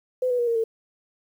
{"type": "tone with pitch steps", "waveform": "sine", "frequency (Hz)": [507, 492.3, 478, 464.1, 450.6], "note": ["B4", "B4", "A#4", "A#4", "A4"], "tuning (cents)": [45, -6, 43, -8, 41], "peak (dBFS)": -20, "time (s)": [0.22, 0.64], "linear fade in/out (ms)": 5, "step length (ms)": 84, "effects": ["9-bit"]}